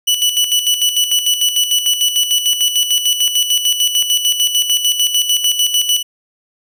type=tone with tremolo; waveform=sawtooth; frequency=2960 Hz; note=F#7; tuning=in tune; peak=-7 dBFS; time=0.07-6.03 s; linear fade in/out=10 ms; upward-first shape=square; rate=6.7 Hz; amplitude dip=60%; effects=none